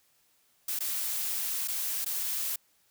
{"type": "noise with dropouts", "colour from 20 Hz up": "blue", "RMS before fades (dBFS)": -32, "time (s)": [0.68, 2.56], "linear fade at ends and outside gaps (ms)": 5, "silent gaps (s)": [[0.79, 0.804], [1.676, 1.682], [2.047, 2.061]], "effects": ["white hiss -68 dBFS RMS until 2.9 s"]}